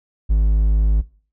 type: tone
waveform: triangle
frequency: 52.4 Hz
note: G#1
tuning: 16 cents sharp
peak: -10 dBFS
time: 0.29-1.02 s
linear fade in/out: 20 ms
effects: noise-tail reverb RT60 0.4 s tail -20 dB re dry